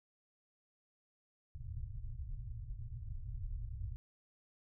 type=low-pass noise; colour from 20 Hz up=pink; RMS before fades=-43 dBFS; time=1.55-3.96 s; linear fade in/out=0 ms; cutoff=130 Hz; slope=96 dB/octave; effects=none